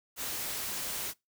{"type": "noise", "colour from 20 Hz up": "white", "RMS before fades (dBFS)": -36, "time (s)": [0.16, 1.14], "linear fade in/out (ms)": 50, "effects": ["noise-tail reverb RT60 0.2 s tail -23 dB re dry"]}